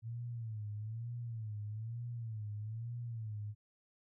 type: tone with vibrato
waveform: sine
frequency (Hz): 111.9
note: A2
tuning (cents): +30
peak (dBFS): -39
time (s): 0.02-3.55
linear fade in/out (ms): 50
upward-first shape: sine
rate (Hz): 1.1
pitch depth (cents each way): 120
effects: none